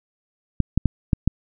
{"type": "clicks", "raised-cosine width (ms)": 5, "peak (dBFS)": -4, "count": 5, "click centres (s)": [0.603, 0.776, 0.857, 1.132, 1.276], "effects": []}